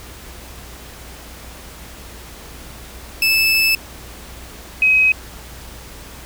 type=tone pair in turn; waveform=30% pulse / sine; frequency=2624 / 2536 Hz; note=E7 / D#7; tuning=-9 / +32 cents; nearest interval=minor second; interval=59 cents; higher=first; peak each=-10 dBFS; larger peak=neither; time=3.22-3.75 / 4.82-5.12 s; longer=first; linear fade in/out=2 ms; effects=added 60 Hz sine -39 dBFS peak until 6.25 s + pink hiss -38 dBFS RMS until 6.25 s